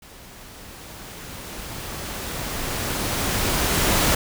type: noise with level ramp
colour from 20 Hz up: pink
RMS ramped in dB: -45 to -18 dBFS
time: 0.02-4.15 s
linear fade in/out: 5 ms
effects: none